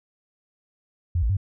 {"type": "tone with pitch steps", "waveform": "sine", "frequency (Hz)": [86, 56.7, 97.6], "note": ["F2", "A#1", "G2"], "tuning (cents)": [-26, -47, -7], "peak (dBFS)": -19, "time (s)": [1.15, 1.369], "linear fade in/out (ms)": 5, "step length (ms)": 73, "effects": []}